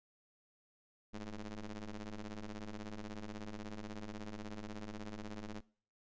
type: ring-modulated tone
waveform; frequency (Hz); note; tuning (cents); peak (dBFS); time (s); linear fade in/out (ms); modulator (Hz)
sawtooth; 103.83; G#2; 0; -36; 1.13-5.61; 10; 112
effects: noise-tail reverb RT60 0.5 s tail -23 dB re dry + resampled to 16000 Hz